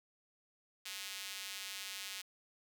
square tone with high-pass filter, 98 Hz, G2, in tune, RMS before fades -45 dBFS, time 0.85-2.22 s, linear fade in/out 10 ms, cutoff 2900 Hz, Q 1.1, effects 11-bit

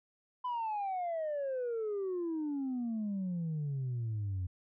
sine exponential sweep, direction down, 1012 to 89 Hz, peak -31 dBFS, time 0.44-4.47 s, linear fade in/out 10 ms, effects tanh soft clip ceiling -31 dBFS

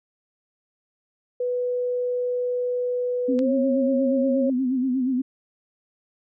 sine tone with pitch glide, 493.9 to 544.9 Hz, B4 to C#5, 0 to -30 cents, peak -22 dBFS, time 1.4-4.5 s, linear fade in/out 5 ms, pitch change +170 cents, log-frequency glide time 3.34-3.5 s
sine tone with vibrato, 257.5 Hz, C4, 28 cents flat, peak -20 dBFS, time 3.28-5.22 s, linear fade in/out 10 ms, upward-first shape sine, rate 8.4 Hz, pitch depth 76 cents each way
click, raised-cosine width 0.2 ms, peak -21 dBFS, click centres 3.391 s
effects none

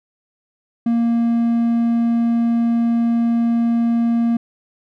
triangle tone, 233.1 Hz, A#3, in tune, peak -12 dBFS, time 0.86-4.37 s, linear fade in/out 5 ms, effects none

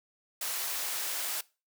white high-pass noise, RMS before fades -34 dBFS, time 0.41-1.41 s, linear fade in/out 5 ms, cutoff 550 Hz, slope 12 dB/octave, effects noise-tail reverb RT60 0.3 s tail -21 dB re dry

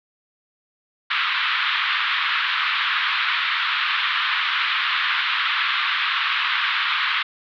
pink band-pass noise, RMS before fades -22 dBFS, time 1.1-7.23 s, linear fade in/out 10 ms, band 1100 to 3800 Hz, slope 48 dB/octave, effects none

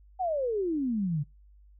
sine exponential sweep, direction down, 772 to 138.59 Hz, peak -26 dBFS, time 0.19-1.24 s, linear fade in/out 20 ms, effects noise-tail reverb RT60 0.2 s tail -22 dB re dry + added 50 Hz sine -53 dBFS peak until 1.79 s

